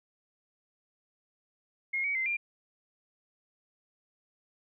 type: tone with pitch steps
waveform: sine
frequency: 2148 / 2250 / 2075 / 2390 Hz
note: C7 / C#7 / C7 / D7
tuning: +45 / +25 / -15 / +30 cents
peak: -28 dBFS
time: 1.93-2.37 s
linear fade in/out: 10 ms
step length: 110 ms
effects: none